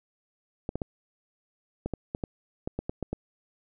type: clicks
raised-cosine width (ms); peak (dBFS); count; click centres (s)
2; -17; 12; 0.691 / 0.756 / 0.818 / 1.86 / 1.937 / 2.149 / 2.238 / 2.675 / 2.79 / 2.895 / 3.027 / 3.13
effects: none